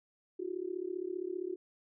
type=tone with amplitude modulation; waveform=sine; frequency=362.9 Hz; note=F#4; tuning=34 cents flat; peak=-31 dBFS; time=0.39-1.56 s; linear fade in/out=10 ms; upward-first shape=sine; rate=35.2 Hz; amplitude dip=95%; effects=none